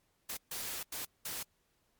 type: noise bursts at uneven times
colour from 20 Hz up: white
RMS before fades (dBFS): -40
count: 4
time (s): 0.29-0.37 / 0.51-0.83 / 0.92-1.05 / 1.25-1.43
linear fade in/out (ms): 5
effects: pink hiss -75 dBFS RMS until 1.99 s + MP3 96 kbps